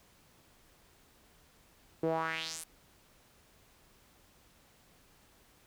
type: tone with band-pass filter sweep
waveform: sawtooth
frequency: 161.4 Hz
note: E3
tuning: 36 cents flat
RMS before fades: -35 dBFS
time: 2.03-2.64 s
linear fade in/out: 5 ms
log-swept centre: 390 to 11000 Hz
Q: 3.1
effects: pink hiss -64 dBFS RMS until 5.66 s